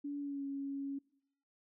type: tone with pitch glide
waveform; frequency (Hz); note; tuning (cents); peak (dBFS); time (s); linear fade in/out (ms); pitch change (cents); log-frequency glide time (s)
sine; 286.4 to 277.1; D4 to C#4; -43 to -1; -37; 0.04-0.99; 10; -58; 0.19-0.44
effects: noise-tail reverb RT60 0.7 s tail -23 dB re dry